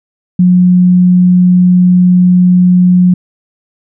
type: tone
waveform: sine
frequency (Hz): 180.3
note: F#3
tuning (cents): -45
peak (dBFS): -3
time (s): 0.39-3.14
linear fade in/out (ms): 5
effects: none